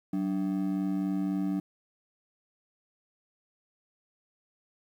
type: ring-modulated tone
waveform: triangle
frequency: 239.9 Hz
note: A#3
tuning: 50 cents sharp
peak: -22 dBFS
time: 0.13-1.6 s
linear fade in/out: 5 ms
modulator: 51.9 Hz
effects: 10-bit